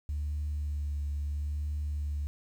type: tone with vibrato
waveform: sine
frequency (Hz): 73.42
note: D2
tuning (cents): 0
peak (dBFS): -29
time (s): 0.09-2.27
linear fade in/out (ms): 0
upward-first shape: triangle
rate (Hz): 0.76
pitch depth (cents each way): 27
effects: tanh soft clip ceiling -27 dBFS + 10-bit